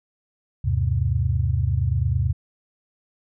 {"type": "tone cluster", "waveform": "sine", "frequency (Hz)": [76.5, 97.5, 126.4], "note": ["D#2", "G2", "B2"], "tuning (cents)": [-29, -9, 41], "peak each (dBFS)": -23, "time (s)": [0.64, 2.33], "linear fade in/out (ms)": 10, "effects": []}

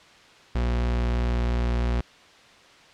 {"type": "tone", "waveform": "40% pulse", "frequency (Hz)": 59.8, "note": "A#1", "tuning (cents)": 45, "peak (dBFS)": -21, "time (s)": [0.55, 2.01], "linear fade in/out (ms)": 5, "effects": ["white hiss -51 dBFS RMS until 2.93 s", "low-pass 4000 Hz 12 dB/octave"]}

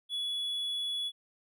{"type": "tone", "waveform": "triangle", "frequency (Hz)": 3396, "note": "G#7", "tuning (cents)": 38, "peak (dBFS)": -30, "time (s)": [0.09, 1.12], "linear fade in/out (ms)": 50, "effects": []}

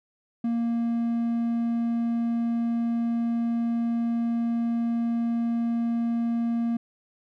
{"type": "tone", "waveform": "triangle", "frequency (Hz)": 233.1, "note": "A#3", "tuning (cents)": 0, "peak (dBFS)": -21, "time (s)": [0.44, 6.77], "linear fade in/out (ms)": 5, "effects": []}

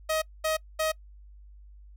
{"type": "tone bursts", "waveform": "sawtooth", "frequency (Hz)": 630, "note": "D#5", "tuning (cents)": 21, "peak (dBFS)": -21, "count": 3, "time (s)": [0.09, 0.92], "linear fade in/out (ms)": 10, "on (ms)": 130, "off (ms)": 220, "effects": ["noise-tail reverb RT60 0.1 s tail -24 dB re dry", "added 50 Hz sine -47 dBFS peak until 1.96 s"]}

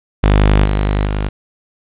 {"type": "tone with level steps", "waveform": "sawtooth", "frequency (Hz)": 50.7, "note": "G#1", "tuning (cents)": -41, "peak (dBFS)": [-4, -9, -12], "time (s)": [0.23, 1.29], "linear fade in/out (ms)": 10, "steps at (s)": [0.64, 1.05], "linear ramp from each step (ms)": 20, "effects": ["resampled to 8000 Hz", "7-bit"]}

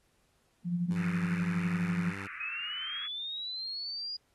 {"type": "tone with tremolo", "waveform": "sine", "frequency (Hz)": 174.61, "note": "F3", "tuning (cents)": 0, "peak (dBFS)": -26, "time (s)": [0.64, 2.14], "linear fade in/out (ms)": 50, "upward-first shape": "sine", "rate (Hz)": 12, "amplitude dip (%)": 50}
{"type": "tone", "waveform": "15% pulse", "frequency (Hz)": 98, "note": "G2", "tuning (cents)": 0, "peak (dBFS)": -34, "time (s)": [0.9, 2.28], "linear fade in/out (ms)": 20}
{"type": "band-pass noise", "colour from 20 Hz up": "pink", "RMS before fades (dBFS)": -44, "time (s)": [0.95, 3.08], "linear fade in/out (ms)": 20, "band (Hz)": [1200, 2600], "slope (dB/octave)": 96}
{"type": "linear sweep", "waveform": "sine", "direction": "up", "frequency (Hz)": [2505, 4893], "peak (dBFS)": -35, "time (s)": [2.4, 4.17], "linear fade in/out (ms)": 10}
{"effects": ["pink hiss -72 dBFS RMS until 4.34 s", "AAC 32 kbps"]}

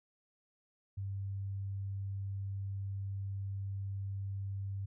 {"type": "tone", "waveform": "sine", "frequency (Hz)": 98.2, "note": "G2", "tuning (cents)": 4, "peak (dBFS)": -36, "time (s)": [0.97, 4.86], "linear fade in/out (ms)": 10, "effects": []}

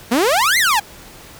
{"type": "exponential two-way sweep", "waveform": "sawtooth", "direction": "up then down", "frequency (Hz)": [220, 2145, 780], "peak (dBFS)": -9, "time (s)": [0.11, 0.8], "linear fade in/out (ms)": 10, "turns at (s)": 0.58, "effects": ["pink hiss -40 dBFS RMS until 1.39 s"]}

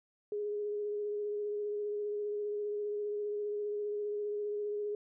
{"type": "tone with vibrato", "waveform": "sine", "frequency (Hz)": 415.3, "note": "G#4", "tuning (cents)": 0, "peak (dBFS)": -33, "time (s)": [0.32, 4.95], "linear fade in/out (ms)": 2, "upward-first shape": "sine", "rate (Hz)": 15, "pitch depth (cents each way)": 17, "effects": []}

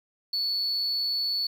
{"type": "tone with amplitude modulation", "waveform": "sine", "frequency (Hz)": 4435, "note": "C#8", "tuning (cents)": 0, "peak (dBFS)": -21, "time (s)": [0.33, 1.47], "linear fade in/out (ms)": 5, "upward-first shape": "sine", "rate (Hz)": 196, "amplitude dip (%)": 50, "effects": ["tanh soft clip ceiling -22 dBFS", "9-bit"]}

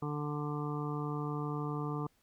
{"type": "harmonic tone", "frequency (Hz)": 147.8, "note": "D3", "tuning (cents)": 11, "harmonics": [1, 2, 3, 5, 6, 7, 8], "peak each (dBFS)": [-36, -40, -42, -48, -48, -46, -44], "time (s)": [0.02, 2.07], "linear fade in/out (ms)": 5, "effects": ["pink hiss -72 dBFS RMS until 2.22 s"]}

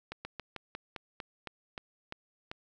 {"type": "slowing click train", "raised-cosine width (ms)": 0.3, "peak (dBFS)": -23, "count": 11, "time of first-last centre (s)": [0.12, 2.515], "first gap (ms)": 130, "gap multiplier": 1.13, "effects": []}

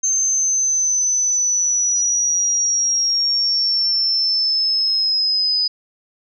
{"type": "linear sweep", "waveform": "sine", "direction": "down", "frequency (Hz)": [6310, 4978], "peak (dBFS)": -15, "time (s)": [0.03, 5.68], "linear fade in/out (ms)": 10, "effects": []}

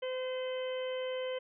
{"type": "harmonic tone", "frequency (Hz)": 513, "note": "C5", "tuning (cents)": -34, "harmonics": [1, 2, 3, 4, 5, 6], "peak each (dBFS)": [-34, -48, -51, -48, -53, -46], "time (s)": [0.02, 1.39], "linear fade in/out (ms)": 10, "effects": []}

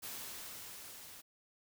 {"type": "noise with level ramp", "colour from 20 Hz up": "white", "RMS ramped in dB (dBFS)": [-44, -53], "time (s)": [0.02, 1.22], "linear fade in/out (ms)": 20, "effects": []}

